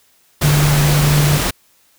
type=tone in noise; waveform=sine; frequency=146.83 Hz; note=D3; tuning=in tune; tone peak=-11 dBFS; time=0.43-1.38 s; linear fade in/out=10 ms; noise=pink; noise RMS=-18 dBFS; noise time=0.41-1.51 s; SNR=+4 dB; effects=white hiss -55 dBFS RMS until 1.98 s